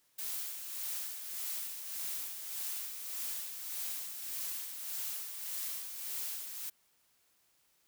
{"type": "noise with tremolo", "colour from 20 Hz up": "blue", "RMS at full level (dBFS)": -38, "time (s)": [0.18, 6.7], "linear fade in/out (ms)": 10, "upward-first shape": "sine", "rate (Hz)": 1.7, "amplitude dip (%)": 50, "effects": ["white hiss -72 dBFS RMS until 7.87 s"]}